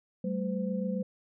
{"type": "tone cluster", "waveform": "sine", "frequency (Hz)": [191.1, 218.5, 510], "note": ["G3", "A3", "C5"], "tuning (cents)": [-44, -12, -44], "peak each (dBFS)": [-31, -35, -36], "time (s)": [0.24, 1.03], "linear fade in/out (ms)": 5, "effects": []}